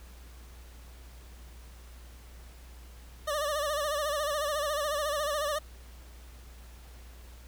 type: tone with vibrato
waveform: 25% pulse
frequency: 592 Hz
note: D5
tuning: 14 cents sharp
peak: -25 dBFS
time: 3.27-5.59 s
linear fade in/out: 10 ms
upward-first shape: sine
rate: 14 Hz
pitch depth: 82 cents each way
effects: added 60 Hz sine -47 dBFS peak until 7.47 s + pink hiss -56 dBFS RMS until 7.47 s